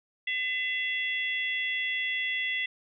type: harmonic tone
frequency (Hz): 675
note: E5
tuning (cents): +41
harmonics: 3 / 4 / 5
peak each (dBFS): -29 / -34 / -36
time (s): 0.27-2.66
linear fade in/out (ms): 5
effects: none